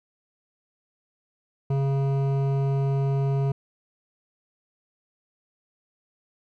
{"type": "tone with hard clipping", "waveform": "triangle", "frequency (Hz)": 137.3, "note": "C#3", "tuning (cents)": -16, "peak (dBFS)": -23, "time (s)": [1.7, 3.52], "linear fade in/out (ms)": 5, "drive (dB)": 16, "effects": []}